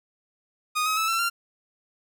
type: tone with pitch steps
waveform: sawtooth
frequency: 1237 / 1271.8 / 1307.5 / 1344.3 / 1382.1 Hz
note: D#6 / D#6 / E6 / E6 / F6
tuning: -10 / +38 / -15 / +34 / -18 cents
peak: -19 dBFS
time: 0.75-1.3 s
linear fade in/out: 20 ms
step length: 110 ms
effects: none